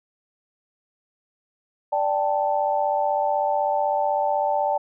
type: chord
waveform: sine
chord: D suspended fourth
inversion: none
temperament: equal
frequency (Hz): 587.3 / 784 / 880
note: D5 / G5 / A5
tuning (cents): 0 / 0 / 0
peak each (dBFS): -24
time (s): 1.92-4.78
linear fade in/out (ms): 10
effects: none